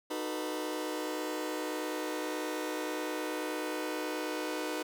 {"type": "chord", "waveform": "sawtooth", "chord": "B dominant seventh", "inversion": "first", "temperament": "just", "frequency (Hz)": [308.7, 370.4, 444.5, 493.9], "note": ["D#4", "F#4", "A4", "B4"], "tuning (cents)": [-14, 2, 18, 0], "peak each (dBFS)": [-33, -37, -39, -35], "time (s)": [0.1, 4.83], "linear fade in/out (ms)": 10, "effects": []}